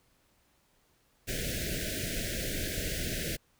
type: band-stop noise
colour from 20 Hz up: pink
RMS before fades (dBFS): -34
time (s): 1.27-3.37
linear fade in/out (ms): 20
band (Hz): 670 to 1500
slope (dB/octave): 96
effects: pink hiss -69 dBFS RMS until 3.59 s